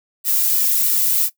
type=noise with flanger; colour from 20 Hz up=violet; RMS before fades=-17 dBFS; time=0.24-1.3 s; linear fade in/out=50 ms; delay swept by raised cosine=1.8 to 2.32 ms; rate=3 Hz; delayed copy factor=-0.85; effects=noise-tail reverb RT60 0.1 s tail -17 dB re dry